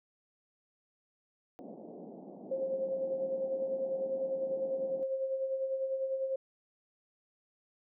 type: band-pass noise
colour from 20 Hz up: pink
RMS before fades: -48 dBFS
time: 1.59-5.03 s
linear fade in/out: 0 ms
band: 180 to 720 Hz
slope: 48 dB/octave
type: tone with tremolo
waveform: sine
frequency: 532 Hz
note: C5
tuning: 29 cents sharp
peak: -29 dBFS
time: 2.51-6.36 s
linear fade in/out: 5 ms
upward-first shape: sine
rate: 10 Hz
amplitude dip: 50%
effects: none